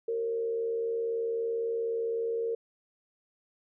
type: tone with frequency modulation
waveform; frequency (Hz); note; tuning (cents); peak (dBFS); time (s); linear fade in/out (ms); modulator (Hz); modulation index
sine; 459.7; A#4; -24; -28; 0.08-2.55; 5; 76.2; 0.42
effects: none